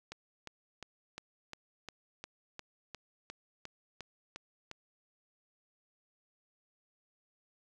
click train, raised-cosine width 0.2 ms, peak -26 dBFS, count 14, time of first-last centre 0.12-4.714 s, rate 2.83 Hz, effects none

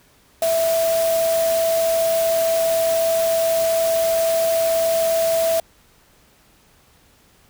sine tone in noise, 659.3 Hz, E5, in tune, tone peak -16 dBFS, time 0.42-5.6 s, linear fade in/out 2 ms, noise white, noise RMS -28 dBFS, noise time 0.42-5.6 s, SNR +9 dB, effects pink hiss -55 dBFS RMS until 7.49 s

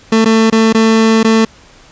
30% pulse tone with dropouts, 223 Hz, A3, 23 cents sharp, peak -4 dBFS, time 0.12-1.45 s, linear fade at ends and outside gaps 5 ms, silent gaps 0.247-0.256 / 0.501-0.524 / 0.727-0.746 / 1.231-1.245 s, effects pink hiss -42 dBFS RMS until 1.91 s + resampled to 16000 Hz

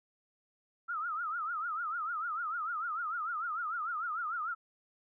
sine tone with vibrato, 1318.5 Hz, E6, in tune, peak -33 dBFS, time 0.88-4.55 s, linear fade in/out 20 ms, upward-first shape triangle, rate 6.7 Hz, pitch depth 180 cents each way, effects none

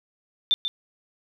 sine tone with echo, 3566 Hz, A7, 22 cents sharp, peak -16 dBFS, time 0.51-0.54 s, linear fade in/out 0 ms, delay 140 ms, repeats 1, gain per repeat -8 dB, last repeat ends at 0.68 s, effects none

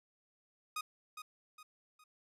sawtooth tone with echo, 1244.5 Hz, D#6, in tune, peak -33 dBFS, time 0.76-0.81 s, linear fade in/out 5 ms, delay 410 ms, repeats 3, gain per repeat -8 dB, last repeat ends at 2.04 s, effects resampled to 32000 Hz

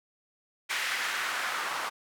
white noise with band-pass filter sweep, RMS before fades -32 dBFS, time 0.69-1.9 s, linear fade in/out 20 ms, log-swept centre 2000 to 1100 Hz, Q 1.7, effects none

